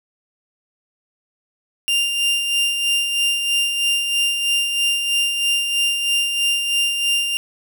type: tone with tremolo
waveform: 40% pulse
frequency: 2794 Hz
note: F7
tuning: in tune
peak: -14 dBFS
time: 1.88-7.37 s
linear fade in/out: 0 ms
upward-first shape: sine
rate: 3.1 Hz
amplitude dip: 45%
effects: none